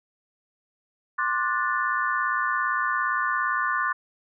sine chord, D dominant seventh, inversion third, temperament just, 1057.2 / 1174.7 / 1468.3 / 1762 Hz, C6 / D6 / F#6 / A6, +18 / 0 / -14 / +2 cents, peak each -28 dBFS, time 1.18-3.93 s, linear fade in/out 10 ms, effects none

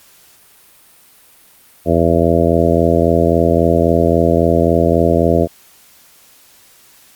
harmonic tone, 83.7 Hz, E2, 27 cents sharp, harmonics 1 / 2 / 3 / 4 / 5 / 6 / 7 / 8, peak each -18 / -18 / -18 / -18 / -18 / -18 / -18 / -18 dBFS, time 1.85-5.48 s, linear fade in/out 50 ms, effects white hiss -47 dBFS RMS until 7.15 s + Opus 48 kbps

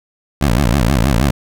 15% pulse tone with vibrato, 63.1 Hz, B1, 38 cents sharp, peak -5 dBFS, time 0.41-1.31 s, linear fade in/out 5 ms, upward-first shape sine, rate 6.3 Hz, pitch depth 270 cents each way, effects none

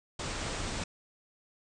pink low-pass noise, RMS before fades -36 dBFS, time 0.19-0.84 s, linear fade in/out 5 ms, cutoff 8800 Hz, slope 96 dB/octave, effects none

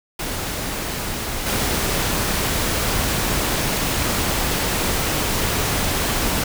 pink noise with level steps, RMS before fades -26 / -21 dBFS, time 0.19-6.44 s, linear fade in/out 5 ms, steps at 1.46 s, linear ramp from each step 10 ms, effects none

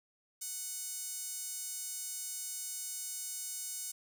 sawtooth tone with high-pass filter, 740 Hz, F#5, in tune, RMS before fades -41 dBFS, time 0.41-3.92 s, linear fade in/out 10 ms, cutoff 7500 Hz, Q 1.7, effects none

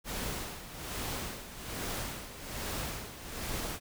pink noise with tremolo, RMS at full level -36 dBFS, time 0.04-3.8 s, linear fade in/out 50 ms, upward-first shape sine, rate 1.2 Hz, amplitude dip 70%, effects none

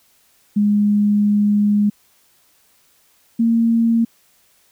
sine tone pair in turn, 206.7 / 229.7 Hz, G#3 / A#3, -8 / -25 cents, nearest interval major second, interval 183 cents, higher second, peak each -12 dBFS, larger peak neither, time 0.56-1.9 / 3.39-4.05 s, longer first, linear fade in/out 10 ms, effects white hiss -57 dBFS RMS until 4.71 s

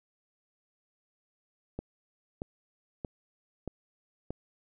click train, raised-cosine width 2 ms, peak -22 dBFS, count 5, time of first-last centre 1.79-4.306 s, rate 1.59 Hz, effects none

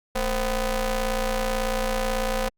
sawtooth ring-modulated tone, 246.9 Hz, B3, in tune, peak -16 dBFS, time 0.15-2.49 s, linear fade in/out 10 ms, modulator 276 Hz, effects Opus 48 kbps

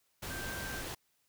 sine tone in noise, 1568 Hz, G6, in tune, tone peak -42 dBFS, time 0.3-0.82 s, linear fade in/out 10 ms, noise pink, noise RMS -41 dBFS, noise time 0.22-0.95 s, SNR -4 dB, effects white hiss -75 dBFS RMS until 1.28 s

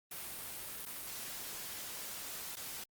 white noise with dropouts, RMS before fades -44 dBFS, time 0.11-2.84 s, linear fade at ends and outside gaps 5 ms, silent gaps 0.854-0.861 / 2.556-2.567 s, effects Opus 32 kbps

